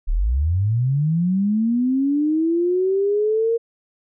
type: linear sweep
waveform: sine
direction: up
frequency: 30.6 to 466.2 Hz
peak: -16 dBFS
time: 0.07-3.58 s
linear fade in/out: 20 ms
effects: none